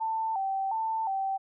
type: tone with vibrato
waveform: sine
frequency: 830.6 Hz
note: G#5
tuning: in tune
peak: -27 dBFS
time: 0-1.38 s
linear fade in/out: 20 ms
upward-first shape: square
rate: 1.4 Hz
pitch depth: 120 cents each way
effects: none